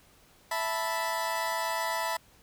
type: chord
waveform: 30% pulse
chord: E suspended fourth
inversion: none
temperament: equal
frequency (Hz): 659.3 / 880 / 987.8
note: E5 / A5 / B5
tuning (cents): 0 / 0 / 0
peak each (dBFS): -32 / -32 / -29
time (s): 0.51-2.17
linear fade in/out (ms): 5
effects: pink hiss -60 dBFS RMS until 2.42 s